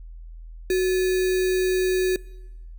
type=tone with sample-and-hold; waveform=sine; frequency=370 Hz; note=F#4; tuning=in tune; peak=-18 dBFS; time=0.7-2.16 s; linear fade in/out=2 ms; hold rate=2100 Hz; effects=noise-tail reverb RT60 1.0 s tail -22 dB re dry + added 41 Hz sine -37 dBFS peak until 2.78 s